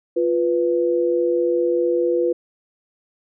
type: tone pair together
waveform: sine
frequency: 349.2 / 493.9 Hz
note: F4 / B4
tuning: 0 / 0 cents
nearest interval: tritone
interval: 600 cents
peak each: -19 dBFS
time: 0.16-2.33 s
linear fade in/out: 10 ms
effects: none